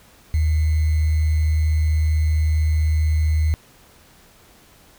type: tone with sample-and-hold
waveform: sine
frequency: 77.78 Hz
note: D#2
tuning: in tune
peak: -15 dBFS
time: 0.34-3.54 s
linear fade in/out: 0 ms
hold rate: 2100 Hz
effects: pink hiss -51 dBFS RMS until 4.98 s